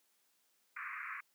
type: band-pass noise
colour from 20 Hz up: pink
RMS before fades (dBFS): -44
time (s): 0.76-1.21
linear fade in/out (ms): 10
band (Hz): 1100 to 2400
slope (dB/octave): 96
effects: white hiss -75 dBFS RMS until 1.34 s + high-pass 200 Hz 12 dB/octave